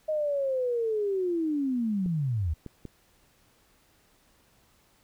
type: linear sweep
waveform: sine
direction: down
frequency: 627 to 71.4 Hz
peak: -25 dBFS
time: 0.08-2.54 s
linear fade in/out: 10 ms
type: clicks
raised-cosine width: 3 ms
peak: -26 dBFS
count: 3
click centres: 2.061 / 2.663 / 2.853 s
effects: pink hiss -64 dBFS RMS until 5.03 s